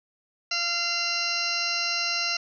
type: harmonic tone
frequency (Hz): 689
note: F5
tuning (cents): -24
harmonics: 1 / 2 / 3 / 4 / 6 / 7 / 8 / 9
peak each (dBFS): -39 / -34 / -35 / -30 / -31 / -33 / -31 / -38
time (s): 0.51-2.37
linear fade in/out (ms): 5
effects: none